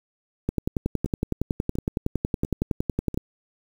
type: two click trains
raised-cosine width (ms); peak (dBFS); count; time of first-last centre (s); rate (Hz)
3; -10 / -18; 30 / 4; 0.49-3.175 / 1.06-3.143; 10.8 / 1.44
effects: 7-bit